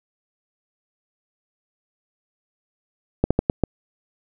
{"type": "slowing click train", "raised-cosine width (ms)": 2, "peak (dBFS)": -3, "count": 5, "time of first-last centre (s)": [3.24, 3.637], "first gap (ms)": 66, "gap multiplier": 1.28, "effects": []}